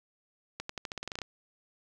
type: accelerating click train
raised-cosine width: 0.2 ms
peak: -19 dBFS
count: 12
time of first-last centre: 0.6-1.217 s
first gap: 94 ms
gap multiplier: 0.89
effects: none